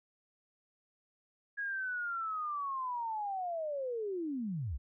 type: linear sweep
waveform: sine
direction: down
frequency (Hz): 1661.2 to 52.9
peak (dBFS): -34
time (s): 1.57-4.78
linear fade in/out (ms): 20
effects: none